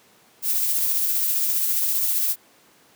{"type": "noise with tremolo", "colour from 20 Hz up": "violet", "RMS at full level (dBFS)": -21, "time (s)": [0.42, 2.36], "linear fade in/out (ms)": 50, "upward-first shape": "sine", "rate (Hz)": 15, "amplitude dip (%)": 25, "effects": ["pink hiss -55 dBFS RMS until 2.95 s", "high-pass 200 Hz 12 dB/octave"]}